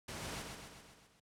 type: noise with echo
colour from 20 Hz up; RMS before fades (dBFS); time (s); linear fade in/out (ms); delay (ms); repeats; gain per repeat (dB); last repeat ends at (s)
pink; -44; 0.08-0.42; 5; 130; 6; -4; 1.2
effects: high-pass 60 Hz 12 dB/octave + low-pass 10000 Hz 12 dB/octave